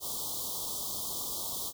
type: band-stop noise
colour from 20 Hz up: white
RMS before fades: -36 dBFS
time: 0-1.73 s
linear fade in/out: 50 ms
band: 1200 to 3200 Hz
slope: 96 dB/octave
effects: none